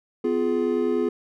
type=chord; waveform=triangle; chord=F diminished; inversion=second; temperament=just; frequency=251.4 / 349.2 / 419.1 Hz; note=Cb4 / F4 / Ab4; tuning=+31 / 0 / +16 cents; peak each=-24 / -23 / -22 dBFS; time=0.24-1.09 s; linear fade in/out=5 ms; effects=none